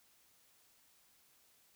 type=silence; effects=white hiss -69 dBFS RMS until 1.75 s